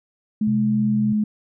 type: tone with pitch glide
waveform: sine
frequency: 213.9 to 212.1 Hz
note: A3 to G#3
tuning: -49 to +37 cents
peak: -17 dBFS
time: 0.41-1.24 s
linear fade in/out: 5 ms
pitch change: -14 cents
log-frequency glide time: 0.54-1.08 s
type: tone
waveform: sine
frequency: 129.7 Hz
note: C3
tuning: 15 cents flat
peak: -25 dBFS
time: 0.47-1.13 s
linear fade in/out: 5 ms
effects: none